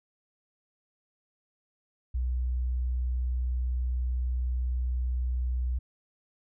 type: tone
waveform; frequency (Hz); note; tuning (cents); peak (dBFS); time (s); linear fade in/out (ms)
sine; 62.1; B1; +10; -26; 2.14-5.79; 10
effects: none